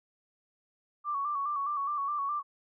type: tone with vibrato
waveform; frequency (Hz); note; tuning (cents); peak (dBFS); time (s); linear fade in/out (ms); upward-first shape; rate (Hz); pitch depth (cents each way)
sine; 1148; D6; -40; -29; 1.04-2.43; 50; square; 4.8; 52
effects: none